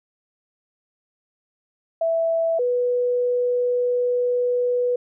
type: tone pair in turn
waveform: sine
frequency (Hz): 659.3 / 491.4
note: E5 / B4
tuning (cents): 0 / -9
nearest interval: perfect fourth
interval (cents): 509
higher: first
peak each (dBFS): -18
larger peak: neither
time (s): 2.01-2.59 / 2.59-4.96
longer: second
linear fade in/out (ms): 5
effects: none